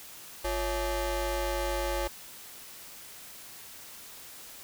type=ring-modulated tone; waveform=25% pulse; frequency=302.1 Hz; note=D4; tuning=49 cents sharp; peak=-22 dBFS; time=0.44-2.08 s; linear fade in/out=10 ms; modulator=254 Hz; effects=white hiss -47 dBFS RMS until 4.63 s